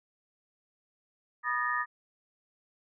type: tone cluster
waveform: sine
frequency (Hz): 977 / 1227 / 1726 / 1851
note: B5 / D#6 / A6 / A#6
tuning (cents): -19 / -25 / -34 / -13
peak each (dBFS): -36 / -31 / -35 / -33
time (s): 1.43-1.86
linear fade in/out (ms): 50
effects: none